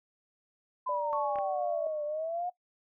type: exponential two-way sweep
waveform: sine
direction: down then up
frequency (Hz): 1022 to 587.3 to 726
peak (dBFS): -31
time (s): 0.86-2.5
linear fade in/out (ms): 10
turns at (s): 2.04
type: tone with pitch glide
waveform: sine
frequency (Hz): 587.3 to 594.1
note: D5 to D5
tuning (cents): 0 to +20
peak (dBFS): -32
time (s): 0.89-1.87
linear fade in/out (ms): 2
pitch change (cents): +20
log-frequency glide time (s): 1.44-1.65
type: tone with exponential decay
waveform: sine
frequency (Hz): 1108.7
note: C#6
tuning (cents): 0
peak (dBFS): -31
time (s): 1.13-2.42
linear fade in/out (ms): 0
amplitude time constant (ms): 280
type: clicks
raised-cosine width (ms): 0.5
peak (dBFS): -29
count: 2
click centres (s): 1.358 / 1.386
effects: noise-tail reverb RT60 0.1 s tail -19 dB re dry